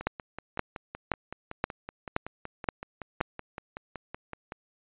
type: two click trains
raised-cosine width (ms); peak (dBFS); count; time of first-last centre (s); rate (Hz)
0.5; -10 / -22; 7 / 25; 0.07-3.211 / 0.01-4.521; 1.91 / 5.32
effects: resampled to 8000 Hz